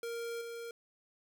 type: tone with level steps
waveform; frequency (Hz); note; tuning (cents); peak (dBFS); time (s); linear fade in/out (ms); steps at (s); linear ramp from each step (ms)
square; 466.2; A#4; 0; -38 / -42; 0.03-0.71; 2; 0.41; 5
effects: none